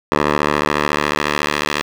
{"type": "tone with band-pass filter sweep", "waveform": "10% pulse", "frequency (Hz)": 74, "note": "D2", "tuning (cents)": 14, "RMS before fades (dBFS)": -18, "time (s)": [0.12, 1.82], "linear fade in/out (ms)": 0, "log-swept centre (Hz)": [1000, 2600], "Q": 0.73, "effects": []}